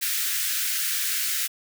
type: high-pass noise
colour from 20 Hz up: white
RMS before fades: -26 dBFS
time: 0.01-1.48 s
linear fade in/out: 20 ms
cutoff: 1400 Hz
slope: 48 dB/octave
effects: none